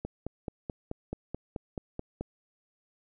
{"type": "click train", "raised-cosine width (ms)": 2, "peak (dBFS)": -21, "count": 11, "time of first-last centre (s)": [0.05, 2.21], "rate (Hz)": 4.63, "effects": []}